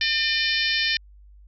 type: harmonic tone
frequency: 602 Hz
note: D5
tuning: 43 cents sharp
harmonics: 3 / 4 / 5 / 6 / 7 / 8 / 9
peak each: -26 / -27 / -28 / -29 / -29 / -30 / -31 dBFS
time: 0.01-0.97 s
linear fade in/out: 2 ms
effects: added 50 Hz sine -46 dBFS peak until 1.47 s